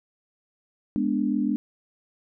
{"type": "chord", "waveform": "sine", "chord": "G# diminished", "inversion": "none", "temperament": "equal", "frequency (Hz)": [207.7, 246.9, 293.7], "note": ["G#3", "B3", "D4"], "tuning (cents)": [0, 0, 0], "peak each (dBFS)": -26, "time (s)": [0.96, 1.56], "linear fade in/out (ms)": 0, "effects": []}